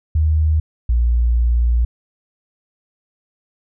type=tone pair in turn; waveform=sine; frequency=77.78 / 59.07 Hz; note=D#2 / A#1; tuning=0 / +24 cents; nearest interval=perfect fourth; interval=476 cents; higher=first; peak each=-12 dBFS; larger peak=neither; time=0.15-0.6 / 0.89-1.85 s; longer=second; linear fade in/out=5 ms; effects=none